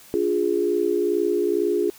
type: chord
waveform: sine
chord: D diminished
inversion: none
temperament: equal with one note detuned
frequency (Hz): 293.7 / 353.1 / 415.3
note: D4 / F4 / Ab4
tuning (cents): 0 / +19 / 0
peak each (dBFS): -28 / -22 / -22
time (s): 0.14-1.9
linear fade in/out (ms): 0
effects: white hiss -48 dBFS RMS until 1.98 s